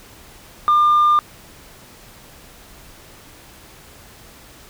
sine tone, 1200 Hz, D6, 37 cents sharp, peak -9 dBFS, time 0.68-1.19 s, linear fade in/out 0 ms, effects tanh soft clip ceiling -9 dBFS + pink hiss -44 dBFS RMS until 4.69 s

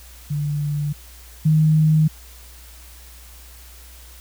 sine tone pair in turn, 146.83 / 155.56 Hz, D3 / D#3, 0 / 0 cents, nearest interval minor second, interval 100 cents, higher second, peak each -20 / -12 dBFS, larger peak second, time 0.3-0.93 / 1.45-2.08 s, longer neither, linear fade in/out 10 ms, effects added 60 Hz sine -42 dBFS peak until 4.2 s + white hiss -46 dBFS RMS until 4.2 s

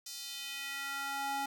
square tone with high-pass filter sweep, 277.2 Hz, C#4, in tune, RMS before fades -39 dBFS, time 0.06-1.46 s, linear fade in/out 5 ms, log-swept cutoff 5300 to 650 Hz, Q 1.8, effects none

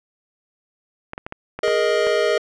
clicks, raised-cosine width 0.5 ms, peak -15 dBFS, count 7, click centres 1.134 / 1.179 / 1.265 / 1.324 / 1.59 / 1.68 / 2.069 s
square chord, Ab suspended second, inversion none, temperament equal with one note detuned, 415.3 / 470.5 / 622.3 Hz, Ab4 / Bb4 / Eb5, 0 / +16 / 0 cents, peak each -22 / -22 / -21 dBFS, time 1.63-2.38 s, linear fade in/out 5 ms
effects low-pass 5000 Hz 12 dB/octave

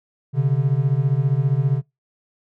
triangle beating tone pair, 130 / 145 Hz, C3 / D3, -11 / -22 cents, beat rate 15 Hz, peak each -17 dBFS, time 0.33-1.82 s, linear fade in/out 50 ms, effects noise-tail reverb RT60 0.2 s tail -25 dB re dry

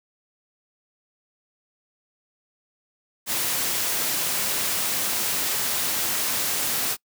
white noise, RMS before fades -25 dBFS, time 3.26-6.97 s, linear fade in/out 50 ms, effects noise-tail reverb RT60 0.1 s tail -25 dB re dry + high-pass 100 Hz 12 dB/octave

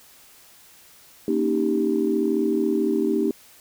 sine chord, Eb dominant seventh, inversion second, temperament equal, 233.1 / 277.2 / 311.1 / 392 Hz, Bb3 / Db4 / Eb4 / G4, 0 / 0 / 0 / 0 cents, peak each -25 / -28 / -23 / -23 dBFS, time 1.28-3.31 s, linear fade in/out 2 ms, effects tanh soft clip ceiling -9 dBFS + white hiss -51 dBFS RMS until 3.6 s

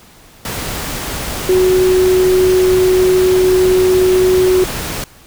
sine tone in noise, 370 Hz, F#4, in tune, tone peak -8 dBFS, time 1.49-4.64 s, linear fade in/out 2 ms, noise pink, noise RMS -22 dBFS, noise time 0.45-5.04 s, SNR +11 dB, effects pink hiss -43 dBFS RMS until 5.26 s

